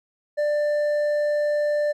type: tone with hard clipping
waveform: triangle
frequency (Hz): 592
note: D5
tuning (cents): +14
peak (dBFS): -21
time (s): 0.37-1.93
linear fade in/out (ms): 20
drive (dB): 8
effects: none